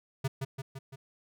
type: tone with echo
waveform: square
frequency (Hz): 134.5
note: C3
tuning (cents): +48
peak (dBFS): -28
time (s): 0.24-0.28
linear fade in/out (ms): 10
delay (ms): 170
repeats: 4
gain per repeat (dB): -4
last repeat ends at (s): 0.96
effects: none